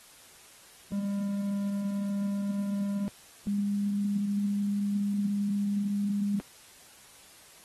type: tone pair in turn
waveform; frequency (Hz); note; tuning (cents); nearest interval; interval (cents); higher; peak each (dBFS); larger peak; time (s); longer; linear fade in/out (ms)
triangle / sine; 200.4 / 202.5; G3 / G#3; +38 / -43; unison; 19; second; -26; neither; 0.92-3.08 / 3.47-6.4; second; 0
effects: white hiss -54 dBFS RMS until 7.64 s + AAC 32 kbps